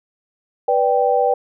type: chord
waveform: sine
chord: G major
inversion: first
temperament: equal with one note detuned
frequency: 492.5 / 587.3 / 784 Hz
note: B4 / D5 / G5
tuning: -5 / 0 / 0 cents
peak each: -17 / -20 / -17 dBFS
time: 0.68-1.34 s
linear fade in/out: 5 ms
effects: none